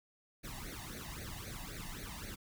pink noise with flanger, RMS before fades -45 dBFS, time 0.43-2.36 s, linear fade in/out 20 ms, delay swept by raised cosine 0.47 to 1.1 ms, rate 3.8 Hz, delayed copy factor +0.85, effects none

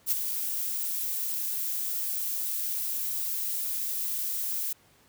violet noise with ADSR envelope, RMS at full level -23 dBFS, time 0.06-4.73 s, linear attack 59 ms, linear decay 14 ms, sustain -8 dB, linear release 5 ms, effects pink hiss -61 dBFS RMS until 5.08 s + high-pass 60 Hz 12 dB/octave

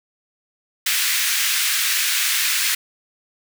pink high-pass noise, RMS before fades -20 dBFS, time 0.86-2.75 s, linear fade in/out 5 ms, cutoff 1700 Hz, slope 24 dB/octave, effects none

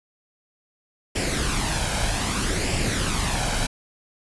pink noise with flanger, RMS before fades -24 dBFS, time 1.15-3.67 s, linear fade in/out 10 ms, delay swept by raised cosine 0.39 to 1.31 ms, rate 0.63 Hz, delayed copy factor +0.5, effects resampled to 24000 Hz

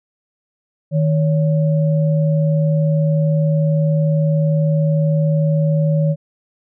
sine tone pair together, 155.56 / 562.3 Hz, D#3 / C#5, 0 / +25 cents, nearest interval octave + minor seventh, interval 2225 cents, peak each -13 / -22 dBFS, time 0.91-6.16 s, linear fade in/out 50 ms, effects none

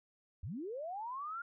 sine linear sweep, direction up, 65.41 to 1422 Hz, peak -39 dBFS, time 0.43-1.42 s, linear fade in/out 5 ms, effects none

